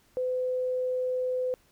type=tone; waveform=sine; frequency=507 Hz; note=B4; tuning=45 cents sharp; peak=-26 dBFS; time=0.17-1.54 s; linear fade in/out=0 ms; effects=pink hiss -64 dBFS RMS until 1.71 s